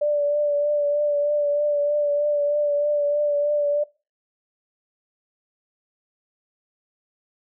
sine tone with vibrato, 585 Hz, D5, 7 cents flat, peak -18 dBFS, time 0.01-3.84 s, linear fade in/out 10 ms, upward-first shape triangle, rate 3.2 Hz, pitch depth 27 cents each way, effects noise-tail reverb RT60 0.3 s tail -21 dB re dry

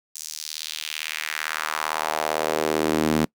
sawtooth tone with high-pass filter sweep, 77.78 Hz, D#2, in tune, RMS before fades -26 dBFS, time 0.15-3.25 s, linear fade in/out 0 ms, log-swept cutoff 6700 to 220 Hz, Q 1.9, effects noise-tail reverb RT60 0.1 s tail -25 dB re dry

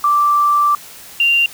sine tone pair in turn, 1172 / 2778 Hz, D6 / F7, -4 / -10 cents, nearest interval octave + minor third, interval 1494 cents, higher second, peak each -10 dBFS, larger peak neither, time 0.04-0.75 / 1.2-1.46 s, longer first, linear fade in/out 2 ms, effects white hiss -37 dBFS RMS until 1.53 s

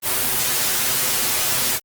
white noise with comb filter, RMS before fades -20 dBFS, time 0.02-1.8 s, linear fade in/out 50 ms, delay 8 ms, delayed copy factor +0.75, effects Opus 32 kbps

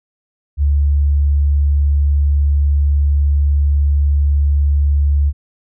sine tone, 71.8 Hz, D2, 39 cents flat, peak -10 dBFS, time 0.57-5.33 s, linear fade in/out 50 ms, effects none

